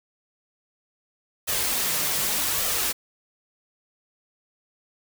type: noise with flanger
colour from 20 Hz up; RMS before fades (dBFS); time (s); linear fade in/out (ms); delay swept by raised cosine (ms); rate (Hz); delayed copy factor
white; -25; 1.47-2.93; 20; 1.6 to 6.7; 0.85; +0.5
effects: none